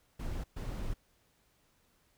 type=noise bursts at uneven times; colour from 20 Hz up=brown; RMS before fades=-37 dBFS; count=2; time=0.19-0.44 / 0.56-0.94 s; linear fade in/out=10 ms; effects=pink hiss -71 dBFS RMS until 2.17 s